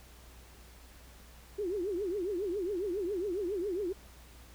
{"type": "tone with vibrato", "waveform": "sine", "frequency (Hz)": 379.6, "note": "F#4", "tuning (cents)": 44, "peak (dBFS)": -31, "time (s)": [1.58, 3.93], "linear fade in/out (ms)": 10, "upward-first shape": "triangle", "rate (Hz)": 7.3, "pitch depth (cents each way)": 240, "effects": ["added 60 Hz sine -54 dBFS peak until 4.54 s", "pink hiss -57 dBFS RMS until 4.54 s"]}